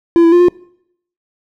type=tone with pitch steps; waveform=triangle; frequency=338.3 / 333.1 / 350.6 / 354.4 Hz; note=E4 / E4 / F4 / F4; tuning=+45 / +18 / +7 / +25 cents; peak=-3 dBFS; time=0.16-0.484 s; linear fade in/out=0 ms; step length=81 ms; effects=noise-tail reverb RT60 0.7 s tail -23 dB re dry